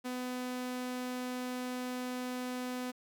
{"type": "tone", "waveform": "sawtooth", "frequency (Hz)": 250.8, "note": "B3", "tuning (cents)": 27, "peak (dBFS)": -32, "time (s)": [0.04, 2.92], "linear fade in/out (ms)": 20, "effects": ["12-bit"]}